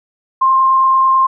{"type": "tone with frequency modulation", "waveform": "sine", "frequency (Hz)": 1057, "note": "C6", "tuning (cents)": 17, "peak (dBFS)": -8, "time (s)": [0.41, 1.27], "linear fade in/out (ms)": 10, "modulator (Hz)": 29.1, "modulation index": 0.31, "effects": []}